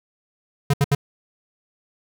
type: tone bursts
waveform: square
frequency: 141.7 Hz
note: C#3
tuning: 38 cents sharp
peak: -15 dBFS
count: 3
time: 0.7-0.95 s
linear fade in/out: 5 ms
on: 36 ms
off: 71 ms
effects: none